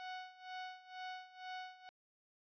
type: tone with tremolo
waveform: sawtooth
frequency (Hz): 740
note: F#5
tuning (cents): 0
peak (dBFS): -39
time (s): 0-1.89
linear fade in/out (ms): 0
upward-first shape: sine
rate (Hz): 2.1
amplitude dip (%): 85
effects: resampled to 11025 Hz